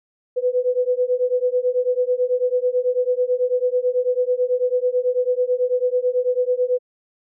sine beating tone pair, 494.6 / 503.7 Hz, B4 / B4, +3 / +34 cents, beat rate 9.1 Hz, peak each -20 dBFS, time 0.36-6.79 s, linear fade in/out 20 ms, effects none

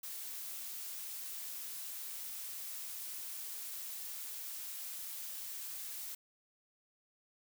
blue noise, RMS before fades -44 dBFS, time 0.03-6.15 s, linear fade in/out 5 ms, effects none

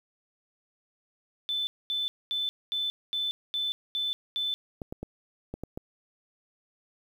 sine tone bursts, 3518 Hz, A7, 1 cent flat, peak -27 dBFS, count 8, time 1.49-4.54 s, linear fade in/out 0 ms, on 180 ms, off 230 ms
clicks, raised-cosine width 2 ms, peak -22 dBFS, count 6, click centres 4.818 / 4.925 / 5.03 / 5.54 / 5.636 / 5.775 s
effects 9-bit

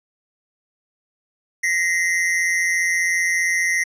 square tone pair together, 1883 / 2058 Hz, A#6 / C7, +17 / -29 cents, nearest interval major second, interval 154 cents, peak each -21 dBFS, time 1.63-3.84 s, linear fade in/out 10 ms, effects low-pass 10000 Hz 12 dB/octave

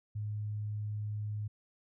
sine tone, 105.3 Hz, G#2, 24 cents sharp, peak -34 dBFS, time 0.15-1.48 s, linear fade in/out 10 ms, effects none

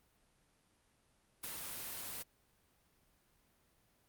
white noise with ADSR envelope, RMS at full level -41 dBFS, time 1.43-2.23 s, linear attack 12 ms, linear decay 21 ms, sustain -3 dB, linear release 11 ms, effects pink hiss -73 dBFS RMS until 4.08 s + Opus 32 kbps

